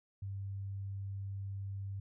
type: tone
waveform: sine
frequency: 98.3 Hz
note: G2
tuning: 5 cents sharp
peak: -38 dBFS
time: 0.22-2 s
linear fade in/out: 5 ms
effects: none